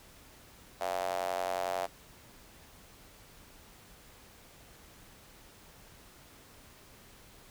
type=tone with high-pass filter; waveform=square; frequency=45.54 Hz; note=F#1; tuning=27 cents flat; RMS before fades=-34 dBFS; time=0.8-1.87 s; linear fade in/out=20 ms; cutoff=670 Hz; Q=5.1; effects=pink hiss -56 dBFS RMS until 7.5 s